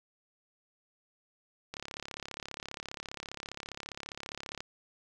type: click train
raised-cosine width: 0.2 ms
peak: -22 dBFS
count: 101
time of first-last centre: 1.74-4.605 s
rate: 34.9 Hz
effects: none